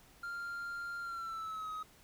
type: tone with pitch glide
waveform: triangle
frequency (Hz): 1394 to 1263.6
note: F6 to D#6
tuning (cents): -4 to +26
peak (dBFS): -37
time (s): 0.23-1.83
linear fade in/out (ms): 5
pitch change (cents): -170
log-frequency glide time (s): 1.01-1.71
effects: pink hiss -62 dBFS RMS until 2.03 s